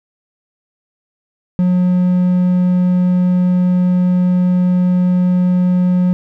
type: tone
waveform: triangle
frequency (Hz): 180.5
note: F#3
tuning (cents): -43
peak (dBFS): -8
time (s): 1.59-6.13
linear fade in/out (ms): 0
effects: none